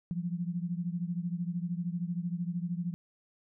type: beating tone pair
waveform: sine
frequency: 170.5 / 183.5 Hz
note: F3 / F#3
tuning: -41 / -14 cents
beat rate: 13 Hz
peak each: -33 / -36 dBFS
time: 0.11-2.94 s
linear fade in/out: 0 ms
effects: none